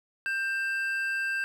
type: tone pair together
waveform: triangle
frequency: 1575 / 2660 Hz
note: G6 / E7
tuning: +8 / +15 cents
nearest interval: major sixth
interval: 907 cents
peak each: -26 / -34 dBFS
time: 0.26-1.44 s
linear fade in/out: 0 ms
effects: none

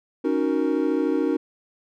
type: chord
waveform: triangle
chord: D# minor seventh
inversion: third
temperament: equal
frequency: 277.2 / 311.1 / 370 / 466.2 Hz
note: C#4 / D#4 / F#4 / A#4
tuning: 0 / 0 / 0 / 0 cents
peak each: -23 / -22 / -25 / -25 dBFS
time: 0.24-1.37 s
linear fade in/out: 10 ms
effects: none

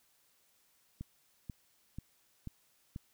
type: click train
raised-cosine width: 5 ms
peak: -29 dBFS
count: 5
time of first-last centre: 1.01-2.961 s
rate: 2.05 Hz
effects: white hiss -71 dBFS RMS until 3.13 s

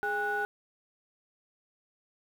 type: tone cluster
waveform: sine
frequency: 417.3 / 808 / 1473 Hz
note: G#4 / G#5 / F#6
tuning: +8 / -48 / -8 cents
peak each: -34 / -32 / -30 dBFS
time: 0.03-0.45 s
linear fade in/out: 0 ms
effects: tanh soft clip ceiling -22 dBFS + 9-bit

